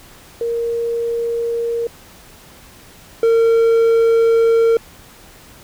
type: tone pair in turn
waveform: sine / triangle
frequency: 466.7 / 457.4 Hz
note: A#4 / A#4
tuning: +2 / -33 cents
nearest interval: unison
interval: 35 cents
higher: first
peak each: -17 / -8 dBFS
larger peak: second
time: 0.41-1.87 / 3.23-4.77 s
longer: second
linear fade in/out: 2 ms
effects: pink hiss -43 dBFS RMS until 5.63 s